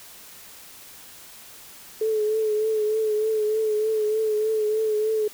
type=tone with vibrato; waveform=sine; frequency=432 Hz; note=A4; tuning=32 cents flat; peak=-20 dBFS; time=2.01-5.28 s; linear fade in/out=5 ms; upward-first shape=triangle; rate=3.3 Hz; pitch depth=44 cents each way; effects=white hiss -45 dBFS RMS until 5.33 s